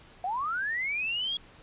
sine linear sweep, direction up, 698.5 to 3350 Hz, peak -28 dBFS, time 0.24-1.37 s, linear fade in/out 2 ms, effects pink hiss -54 dBFS RMS until 1.62 s + resampled to 8000 Hz

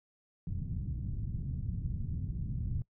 white low-pass noise, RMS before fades -36 dBFS, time 0.47-2.82 s, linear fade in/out 2 ms, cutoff 150 Hz, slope 24 dB/octave, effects noise-tail reverb RT60 0.1 s tail -21 dB re dry

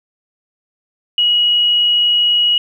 sine tone, 2906 Hz, F#7, 32 cents flat, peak -10 dBFS, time 1.18-2.58 s, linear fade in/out 2 ms, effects 8-bit

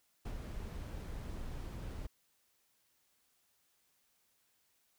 brown noise with ADSR envelope, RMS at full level -40 dBFS, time 0.25-2.07 s, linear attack 8 ms, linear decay 66 ms, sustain -3 dB, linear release 11 ms, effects white hiss -75 dBFS RMS until 4.98 s

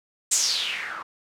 blue noise with low-pass filter sweep, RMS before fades -26 dBFS, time 0.31-1.03 s, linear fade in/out 10 ms, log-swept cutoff 8000 to 1100 Hz, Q 4.8, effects none

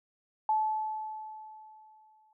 sine tone with exponential decay, 866 Hz, A5, 28 cents flat, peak -23 dBFS, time 0.49-2.33 s, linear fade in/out 2 ms, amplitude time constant 400 ms, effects none

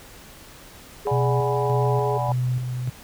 sine tone with pitch glide, 415.5 to 419.6 Hz, G#4 to G#4, +1 to +18 cents, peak -24 dBFS, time 1.05-2.18 s, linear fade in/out 10 ms, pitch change +17 cents, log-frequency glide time 1.42-1.85 s
sine chord, G# half-diminished seventh, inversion second, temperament equal, 587.3 / 740 / 830.6 / 987.8 Hz, D5 / F#5 / G#5 / B5, 0 / 0 / 0 / 0 cents, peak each -29 dBFS, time 1.07-2.32 s, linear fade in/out 0 ms
sine tone with tremolo, 125.4 Hz, B2, 27 cents sharp, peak -20 dBFS, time 1.11-2.9 s, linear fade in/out 10 ms, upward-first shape square, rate 1.7 Hz, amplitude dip 45%
effects pink hiss -45 dBFS RMS until 3.03 s

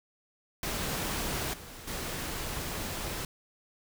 pink noise with level steps, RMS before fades -33 / -46 / -36 dBFS, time 0.63-3.25 s, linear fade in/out 2 ms, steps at 1.53 / 1.87 s, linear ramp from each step 10 ms, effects none

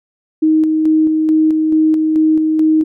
sine tone with tremolo, 313.6 Hz, D#4, 14 cents sharp, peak -8 dBFS, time 0.42-2.84 s, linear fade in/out 10 ms, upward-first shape square, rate 2.3 Hz, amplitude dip 30%, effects none

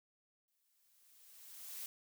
blue noise with exponential growth, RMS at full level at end -44 dBFS, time 0.48-1.86 s, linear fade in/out 1 ms, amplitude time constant 300 ms, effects none

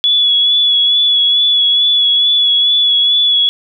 sine tone with vibrato, 3400 Hz, G#7, 40 cents sharp, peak -8 dBFS, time 0.04-3.49 s, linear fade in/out 0 ms, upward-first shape sine, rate 2.3 Hz, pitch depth 25 cents each way, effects none

